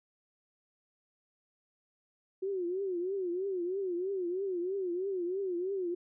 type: tone with vibrato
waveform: sine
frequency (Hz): 370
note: F#4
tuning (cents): 0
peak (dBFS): -31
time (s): 2.42-5.95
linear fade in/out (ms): 10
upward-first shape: triangle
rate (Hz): 3.1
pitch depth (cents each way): 150
effects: none